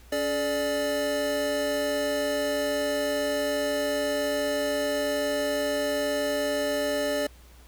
square tone cluster, 281.4 / 426.6 / 589 Hz, C#4 / G#4 / D5, +26 / +46 / +5 cents, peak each -33 / -34 / -27 dBFS, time 0.12-7.27 s, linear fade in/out 5 ms, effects added 60 Hz sine -49 dBFS peak until 7.67 s + pink hiss -56 dBFS RMS until 7.67 s

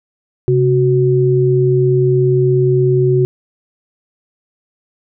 sine tone pair together, 133.1 / 370 Hz, C3 / F#4, +30 / 0 cents, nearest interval octave + tritone, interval 1770 cents, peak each -12 dBFS, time 0.48-3.25 s, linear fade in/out 0 ms, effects none

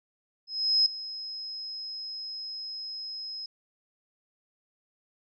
sine tone with ADSR envelope, 5120 Hz, D#8, 49 cents sharp, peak -18 dBFS, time 0.47-3.46 s, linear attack 390 ms, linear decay 3 ms, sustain -17 dB, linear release 3 ms, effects none

